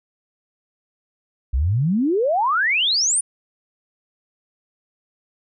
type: exponential sweep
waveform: sine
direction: up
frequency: 58 to 9810 Hz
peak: -16 dBFS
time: 1.53-3.21 s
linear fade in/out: 10 ms
effects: none